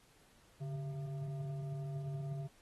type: tone with frequency modulation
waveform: sine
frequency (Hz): 142.6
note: C#3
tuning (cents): +49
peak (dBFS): -38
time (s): 0.6-2.48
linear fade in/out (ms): 20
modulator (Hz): 533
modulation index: 0.35
effects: pink hiss -67 dBFS RMS until 2.61 s + AAC 32 kbps